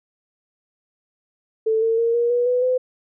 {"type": "tone with pitch steps", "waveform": "sine", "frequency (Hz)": [442, 452.3, 462.9, 473.7, 484.8, 496.1, 507.7], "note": ["A4", "A4", "A#4", "A#4", "B4", "B4", "B4"], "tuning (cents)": [8, 48, -12, 28, -32, 8, 48], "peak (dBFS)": -16, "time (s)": [1.66, 2.78], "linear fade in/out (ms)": 10, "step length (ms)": 160, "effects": []}